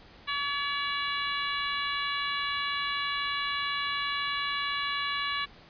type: harmonic tone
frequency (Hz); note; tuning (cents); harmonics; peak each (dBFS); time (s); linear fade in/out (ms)
569; C#5; +45; 2 / 3 / 4 / 5 / 6 / 7; -33 / -35 / -36 / -37 / -38 / -38; 0.27-5.46; 20
effects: pink hiss -53 dBFS RMS until 5.69 s + resampled to 11025 Hz